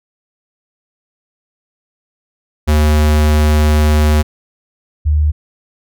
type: tone pair in turn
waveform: square / sine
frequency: 75.8 / 75.28 Hz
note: D#2 / D2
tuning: -45 / +43 cents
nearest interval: unison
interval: 12 cents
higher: first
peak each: -9 / -9 dBFS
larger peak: neither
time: 2.67-4.23 / 5.05-5.32 s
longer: first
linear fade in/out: 20 ms
effects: none